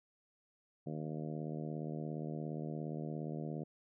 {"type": "harmonic tone", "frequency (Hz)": 77.2, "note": "D#2", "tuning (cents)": -13, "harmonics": [2, 3, 4, 5, 6, 7, 8, 9], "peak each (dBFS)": [-41, -45, -47, -49, -51, -52, -53, -54], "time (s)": [0.86, 3.64], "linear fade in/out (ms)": 10, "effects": []}